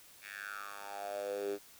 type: tone with high-pass filter sweep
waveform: 10% pulse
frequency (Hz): 101.1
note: G#2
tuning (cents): -46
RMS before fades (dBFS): -41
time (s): 0.21-1.59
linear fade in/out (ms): 50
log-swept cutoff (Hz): 2100 to 350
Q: 6.5
effects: white hiss -58 dBFS RMS until 1.79 s